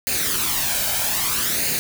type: noise with flanger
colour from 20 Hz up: white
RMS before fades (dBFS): -22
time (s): 0.07-1.79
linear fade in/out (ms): 0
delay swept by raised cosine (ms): 0.44 to 1.32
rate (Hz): 0.62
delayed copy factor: +0.6
effects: none